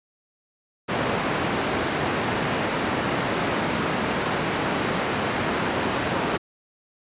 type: band-pass noise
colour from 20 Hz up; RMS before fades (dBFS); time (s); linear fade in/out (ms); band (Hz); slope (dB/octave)
pink; -25; 0.88-6.38; 20; 160 to 2400; 12
effects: resampled to 8000 Hz